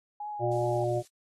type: tone with vibrato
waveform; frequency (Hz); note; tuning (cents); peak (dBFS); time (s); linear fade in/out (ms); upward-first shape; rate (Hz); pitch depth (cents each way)
sine; 827; G#5; -8; -34; 0.2-0.84; 5; triangle; 2.7; 33
type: harmonic tone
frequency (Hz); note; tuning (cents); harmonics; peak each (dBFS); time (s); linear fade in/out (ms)
120; B2; -49; 1 / 3 / 5 / 6; -31 / -30 / -30 / -34; 0.39-1.03; 50
type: noise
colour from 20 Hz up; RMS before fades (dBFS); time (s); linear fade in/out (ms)
violet; -44; 0.51-1.08; 10
effects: low-pass 7000 Hz 12 dB/octave + AAC 32 kbps